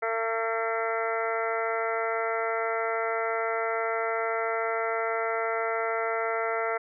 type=harmonic tone; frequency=226.1 Hz; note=A3; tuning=47 cents sharp; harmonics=2 / 3 / 4 / 5 / 6 / 7 / 8 / 9 / 10; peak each=-31 / -31 / -37 / -42 / -32 / -42 / -40 / -35 / -46 dBFS; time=0.02-6.78 s; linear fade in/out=10 ms; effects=none